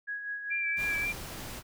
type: tone with tremolo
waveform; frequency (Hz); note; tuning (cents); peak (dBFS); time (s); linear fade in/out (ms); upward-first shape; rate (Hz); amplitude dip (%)
sine; 1661.2; G#6; 0; -32; 0.07-1.06; 20; sine; 5.1; 50
type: tone with vibrato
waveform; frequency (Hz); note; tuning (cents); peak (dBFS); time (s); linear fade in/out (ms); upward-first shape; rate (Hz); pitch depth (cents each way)
sine; 2349; D7; 0; -29; 0.5-1.13; 20; sine; 3.7; 22
type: noise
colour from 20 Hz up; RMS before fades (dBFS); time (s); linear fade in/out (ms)
pink; -41; 0.76-1.63; 50
effects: none